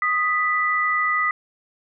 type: tone pair together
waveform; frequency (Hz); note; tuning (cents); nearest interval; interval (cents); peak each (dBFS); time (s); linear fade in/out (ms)
sine; 1244.5 / 1975.5; D#6 / B6; 0 / 0; minor sixth; 800; -21; 0.02-1.31; 2
effects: none